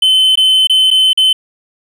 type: tone with dropouts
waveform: triangle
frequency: 3058 Hz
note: G7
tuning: 44 cents flat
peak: -5 dBFS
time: 0.02-1.33 s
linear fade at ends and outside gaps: 5 ms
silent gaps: 0.356-0.373 / 0.672-0.696 / 0.905-0.911 / 1.132-1.174 s
effects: none